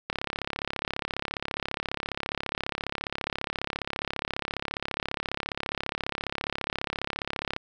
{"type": "click train", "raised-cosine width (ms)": 0.3, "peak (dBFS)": -13, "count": 260, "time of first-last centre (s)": [0.1, 7.564], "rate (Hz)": 34.7, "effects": []}